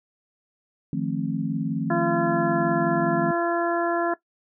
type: chord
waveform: sine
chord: F dominant seventh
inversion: third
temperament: equal with one note detuned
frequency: 155.56 / 174.61 / 220 / 265.9 Hz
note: Eb3 / F3 / A3 / C4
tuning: 0 / 0 / 0 / +28 cents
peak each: -29 dBFS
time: 0.93-3.31 s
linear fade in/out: 2 ms
type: harmonic tone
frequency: 341.4 Hz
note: F4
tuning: 39 cents flat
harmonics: 1 / 2 / 3 / 4 / 5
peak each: -25 / -26 / -31 / -30 / -29 dBFS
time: 1.9-4.14 s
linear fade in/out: 5 ms
effects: noise-tail reverb RT60 0.1 s tail -18 dB re dry